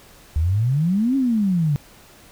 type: exponential two-way sweep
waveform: sine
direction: up then down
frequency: 73.42 to 277.3 to 139.6 Hz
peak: -16 dBFS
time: 0.36-1.76 s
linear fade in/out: 0 ms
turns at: 1.16 s
effects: pink hiss -48 dBFS RMS until 2.31 s